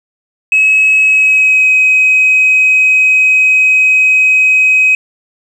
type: tone with pitch glide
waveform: sine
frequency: 2567 to 2530 Hz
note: E7 to D#7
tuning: -47 to +28 cents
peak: -4 dBFS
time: 0.52-4.95 s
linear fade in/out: 2 ms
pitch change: -25 cents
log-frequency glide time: 1-1.7 s
effects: tanh soft clip ceiling -2 dBFS + 7-bit